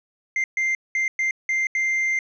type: tone bursts at uneven times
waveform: triangle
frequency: 2093 Hz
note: C7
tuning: in tune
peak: -18 dBFS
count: 6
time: 0.36-0.44 / 0.57-0.75 / 0.95-1.08 / 1.19-1.31 / 1.49-1.67 / 1.75-2.19 s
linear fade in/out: 2 ms
effects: resampled to 16000 Hz